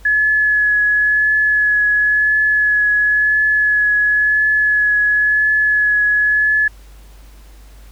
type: tone with vibrato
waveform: sine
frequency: 1700 Hz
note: G#6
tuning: 40 cents sharp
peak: -11 dBFS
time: 0.05-6.68 s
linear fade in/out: 5 ms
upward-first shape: triangle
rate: 0.96 Hz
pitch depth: 17 cents each way
effects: added 50 Hz sine -38 dBFS peak until 7.91 s + pink hiss -49 dBFS RMS until 7.91 s